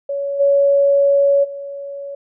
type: tone with level steps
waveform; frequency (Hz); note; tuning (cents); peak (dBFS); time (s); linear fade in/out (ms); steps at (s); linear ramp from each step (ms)
sine; 561; C#5; +21; -19 / -10 / -26; 0.09-2.15; 5; 0.39 / 1.43; 20
effects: none